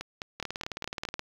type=two click trains; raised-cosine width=0.2 ms; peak=-16 / -17 dBFS; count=16 / 6; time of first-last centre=0.4-1.194 / 0.01-1.052 s; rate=18.9 / 4.8 Hz; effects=low-pass 6000 Hz 12 dB/octave + 7-bit